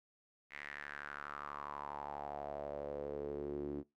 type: tone with band-pass filter sweep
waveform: sawtooth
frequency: 72.3 Hz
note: D2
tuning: 27 cents flat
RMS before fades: -44 dBFS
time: 0.5-3.84 s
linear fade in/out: 50 ms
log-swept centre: 2100 to 310 Hz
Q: 5.1
effects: noise-tail reverb RT60 0.2 s tail -21 dB re dry